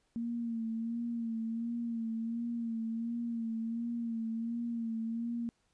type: tone with vibrato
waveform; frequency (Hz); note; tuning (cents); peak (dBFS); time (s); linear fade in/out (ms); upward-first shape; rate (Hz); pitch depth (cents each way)
sine; 230.2; A#3; -22; -33; 0.16-5.49; 0; sine; 1.4; 43
effects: pink hiss -75 dBFS RMS until 5.73 s + resampled to 22050 Hz